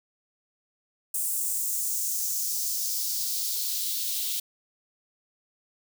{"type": "noise with high-pass filter sweep", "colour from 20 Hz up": "blue", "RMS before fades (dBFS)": -29, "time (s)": [1.14, 4.4], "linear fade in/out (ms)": 5, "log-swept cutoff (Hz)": [8600, 3400], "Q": 2.2, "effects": []}